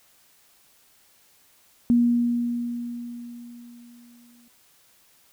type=tone with exponential decay; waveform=sine; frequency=238.8 Hz; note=A#3; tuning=42 cents sharp; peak=-14 dBFS; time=1.9-4.48 s; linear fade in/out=0 ms; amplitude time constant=560 ms; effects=white hiss -59 dBFS RMS until 5.32 s